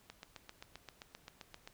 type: click train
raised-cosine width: 0.2 ms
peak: -30 dBFS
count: 13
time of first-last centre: 0.1-1.675 s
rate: 7.62 Hz
effects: pink hiss -66 dBFS RMS until 1.73 s